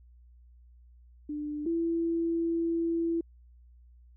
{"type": "tone pair in turn", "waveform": "sine", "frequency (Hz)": [297.3, 333.7], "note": ["D4", "E4"], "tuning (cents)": [21, 21], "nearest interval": "major second", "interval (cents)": 200, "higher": "second", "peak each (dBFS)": [-32, -26], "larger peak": "second", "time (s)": [[1.29, 1.66], [1.66, 3.21]], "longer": "second", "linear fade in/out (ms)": 5, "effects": ["added 60 Hz sine -53 dBFS peak until 4.16 s"]}